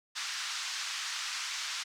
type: band-pass noise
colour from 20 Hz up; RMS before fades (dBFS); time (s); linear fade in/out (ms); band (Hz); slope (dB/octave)
white; -37; 0.15-1.84; 20; 1100 to 6200; 24
effects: none